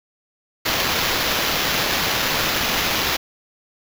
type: noise with sample-and-hold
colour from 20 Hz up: violet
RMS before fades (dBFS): -21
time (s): 0.65-3.17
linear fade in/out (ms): 10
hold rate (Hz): 8820
effects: none